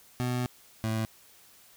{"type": "tone pair in turn", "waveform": "25% pulse", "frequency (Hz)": [124.3, 110.74], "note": ["B2", "A2"], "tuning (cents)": [12, 12], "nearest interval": "major second", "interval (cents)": 200, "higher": "first", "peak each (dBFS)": -24, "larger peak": "neither", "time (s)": [[0.2, 0.46], [0.84, 1.05]], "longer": "first", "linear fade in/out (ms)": 0, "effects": ["white hiss -57 dBFS RMS until 1.76 s"]}